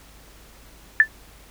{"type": "tone with exponential decay", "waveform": "sine", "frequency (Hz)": 1760, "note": "A6", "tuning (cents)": 0, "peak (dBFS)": -5, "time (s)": [1, 1.08], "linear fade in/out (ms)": 1, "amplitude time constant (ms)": 16, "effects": ["added 50 Hz sine -50 dBFS peak until 1.5 s", "pink hiss -50 dBFS RMS until 1.5 s"]}